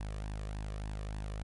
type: tone with flanger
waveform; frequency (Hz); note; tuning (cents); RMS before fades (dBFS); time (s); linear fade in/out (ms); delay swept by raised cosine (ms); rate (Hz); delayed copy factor
sawtooth; 51.91; G#1; 0; -39; 0-1.43; 5; 1.1 to 1.73; 3.4; +0.55
effects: MP3 48 kbps